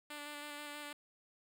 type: tone with vibrato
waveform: 5% pulse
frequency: 293.7 Hz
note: D4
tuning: in tune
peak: -33 dBFS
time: 0.1-0.93 s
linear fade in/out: 5 ms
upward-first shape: square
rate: 6.2 Hz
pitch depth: 13 cents each way
effects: none